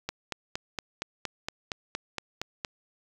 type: click train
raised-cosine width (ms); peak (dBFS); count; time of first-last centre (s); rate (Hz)
0.2; -14; 12; 0.09-2.648; 4.3
effects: 8-bit